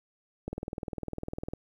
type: click train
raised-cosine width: 2 ms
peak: -21 dBFS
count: 22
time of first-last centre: 0.48-1.535 s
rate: 19.9 Hz
effects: 10-bit